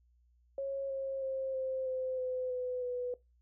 sine tone with pitch steps, 547 / 539.2 / 531.4 / 523.8 / 516.3 / 508.9 / 501.6 / 494.4 Hz, C#5 / C#5 / C5 / C5 / C5 / C5 / B4 / B4, -23 / -48 / +27 / +2 / -23 / -48 / +27 / +2 cents, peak -33 dBFS, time 0.58-3.14 s, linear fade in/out 2 ms, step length 320 ms, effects noise-tail reverb RT60 0.2 s tail -20 dB re dry + added 60 Hz sine -65 dBFS peak until 3.41 s

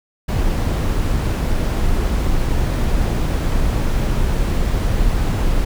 brown noise, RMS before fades -17 dBFS, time 0.28-5.65 s, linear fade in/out 10 ms, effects none

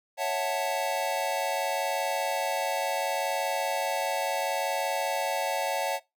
square chord, F# minor seventh, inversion second, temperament equal, 554.4 / 659.3 / 740 / 880 Hz, C#5 / E5 / F#5 / A5, 0 / 0 / 0 / 0 cents, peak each -33 dBFS, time 0.17-6 s, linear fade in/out 50 ms, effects noise-tail reverb RT60 0.2 s tail -21 dB re dry

